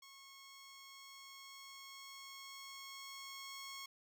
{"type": "tone with level ramp", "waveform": "10% pulse", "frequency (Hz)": 1093, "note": "C#6", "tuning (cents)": -25, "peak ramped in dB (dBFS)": [-48, -38], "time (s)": [0.02, 3.86], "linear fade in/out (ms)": 5, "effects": []}